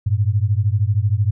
sine beating tone pair, 98 / 111 Hz, G2 / A2, 0 / +16 cents, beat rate 13 Hz, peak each -17 / -18 dBFS, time 0.06-1.31 s, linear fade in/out 10 ms, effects none

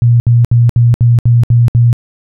sine tone bursts, 118.9 Hz, A#2, 35 cents sharp, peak -4 dBFS, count 8, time 0.02-1.929 s, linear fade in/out 0 ms, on 180 ms, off 67 ms, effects none

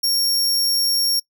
sawtooth tone, 5530 Hz, F8, 18 cents flat, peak -14 dBFS, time 0.03-1.2 s, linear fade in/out 10 ms, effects noise-tail reverb RT60 0.1 s tail -23 dB re dry

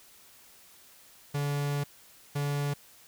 45% pulse tone bursts at uneven times, 143.7 Hz, D3, 37 cents flat, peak -28 dBFS, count 2, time 1.34-1.84 / 2.35-2.74 s, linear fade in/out 10 ms, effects white hiss -56 dBFS RMS until 3.07 s

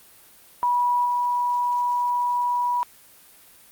sine tone with level steps, 974 Hz, B5, 24 cents flat, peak -18 / -20 dBFS, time 0.63-2.83 s, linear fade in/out 0 ms, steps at 1.05 s, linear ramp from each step 5 ms, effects white hiss -51 dBFS RMS until 3.71 s + Opus 32 kbps

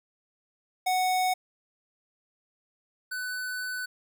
square tone pair in turn, 740 / 1499.4 Hz, F#5 / F#6, 0 / +23 cents, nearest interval octave, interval 1223 cents, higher second, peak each -24 / -32 dBFS, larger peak first, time 0.86-1.34 / 3.11-3.86 s, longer second, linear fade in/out 10 ms, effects 11-bit

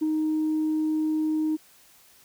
sine tone with ADSR envelope, 311.1 Hz, D#4, in tune, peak -19 dBFS, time 0.01-1.57 s, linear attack 16 ms, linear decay 28 ms, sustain -2 dB, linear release 22 ms, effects tanh soft clip ceiling -19 dBFS + white hiss -56 dBFS RMS until 2.24 s

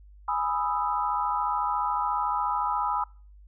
sine chord, E major seventh, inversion first, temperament equal, 830.6 / 987.8 / 1244.5 / 1318.5 Hz, G#5 / B5 / D#6 / E6, 0 / 0 / 0 / 0 cents, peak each -30 / -28 / -31 / -33 dBFS, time 0.28-3.04 s, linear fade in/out 5 ms, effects noise-tail reverb RT60 0.4 s tail -26 dB re dry + added 50 Hz sine -48 dBFS peak until 3.47 s

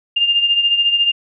sine beating tone pair, 2805 / 2819 Hz, F7 / F7, +7 / +16 cents, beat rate 14 Hz, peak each -13 / -20 dBFS, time 0.16-1.12 s, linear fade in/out 10 ms, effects none

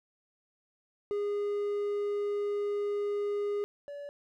triangle tone pair in turn, 410 / 573.8 Hz, G#4 / D5, -22 / -40 cents, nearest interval tritone, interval 582 cents, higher second, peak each -27 / -37 dBFS, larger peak first, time 1.11-3.64 / 3.88-4.09 s, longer first, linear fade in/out 0 ms, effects none

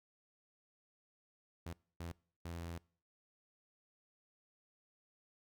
sawtooth tone bursts at uneven times, 84.6 Hz, E2, 45 cents sharp, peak -39 dBFS, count 3, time 1.66-1.73 / 2-2.12 / 2.45-2.78 s, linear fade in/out 5 ms, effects noise-tail reverb RT60 0.5 s tail -24 dB re dry

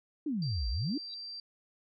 sine exponential two-way sweep, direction down then up, 324 to 51.91 to 324 Hz, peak -30 dBFS, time 0.26-0.98 s, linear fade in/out 5 ms, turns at 0.69 s
sine tone, 4699 Hz, D8, in tune, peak -40 dBFS, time 0.42-1.4 s, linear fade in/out 2 ms
sine tone with exponential growth, 3917 Hz, B7, 15 cents flat, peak -40 dBFS, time 1.06-1.14 s, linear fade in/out 1 ms, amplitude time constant 17 ms
effects none

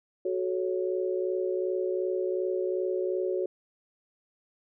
sine chord, F# minor, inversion none, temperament equal with one note detuned, 370 / 432.7 / 554.4 Hz, F#4 / A4 / C#5, 0 / -29 / 0 cents, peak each -28 / -34 / -33 dBFS, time 0.25-3.46 s, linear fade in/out 5 ms, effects none

